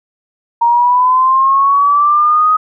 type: linear sweep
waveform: sine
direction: up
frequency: 932.3 to 1260 Hz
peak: -7 dBFS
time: 0.61-2.57 s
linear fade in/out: 10 ms
effects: none